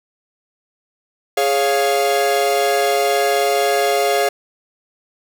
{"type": "chord", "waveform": "45% pulse", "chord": "Db major", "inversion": "second", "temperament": "equal", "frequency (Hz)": [415.3, 554.4, 698.5], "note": ["Ab4", "Db5", "F5"], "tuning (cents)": [0, 0, 0], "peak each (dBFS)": [-19, -20, -18], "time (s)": [1.37, 4.29], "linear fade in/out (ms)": 5, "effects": []}